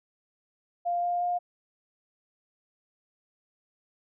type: tone with pitch steps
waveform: sine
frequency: 698.5 / 703.4 / 708.3 Hz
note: F5 / F5 / F5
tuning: 0 / +12 / +24 cents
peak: -25 dBFS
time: 0.85-1.39 s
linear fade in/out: 20 ms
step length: 180 ms
effects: none